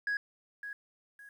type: tone with echo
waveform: sine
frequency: 1661.2 Hz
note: G#6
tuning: in tune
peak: -27 dBFS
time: 0.07-0.17 s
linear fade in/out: 2 ms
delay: 560 ms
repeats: 2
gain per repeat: -11 dB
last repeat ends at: 1.29 s
effects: tanh soft clip ceiling -28 dBFS + 11-bit